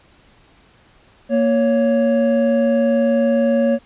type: tone pair together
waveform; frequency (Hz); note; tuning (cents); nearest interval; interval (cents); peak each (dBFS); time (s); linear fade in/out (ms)
triangle; 233.3 / 557.1; A#3 / C#5; +2 / +9; octave + minor third; 1507; -14; 1.29-3.79; 50
effects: pink hiss -52 dBFS RMS until 3.85 s + resampled to 8000 Hz